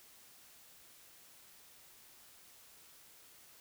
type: silence
effects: white hiss -60 dBFS RMS until 3.6 s